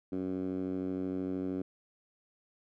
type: tone with band-pass filter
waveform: 10% pulse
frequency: 93.1 Hz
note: F#2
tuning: 11 cents sharp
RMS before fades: -35 dBFS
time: 0.12-1.62 s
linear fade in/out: 5 ms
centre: 280 Hz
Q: 2.3
effects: none